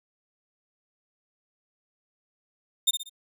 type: tone with echo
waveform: sawtooth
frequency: 3636 Hz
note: A#7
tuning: 44 cents flat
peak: -15 dBFS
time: 2.87-2.91 s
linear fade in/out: 10 ms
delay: 62 ms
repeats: 3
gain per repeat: -8 dB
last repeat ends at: 3.096 s
effects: none